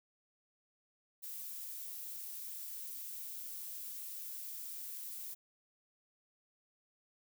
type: noise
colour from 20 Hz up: violet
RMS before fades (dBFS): -45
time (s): 1.22-5.35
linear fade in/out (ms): 20
effects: none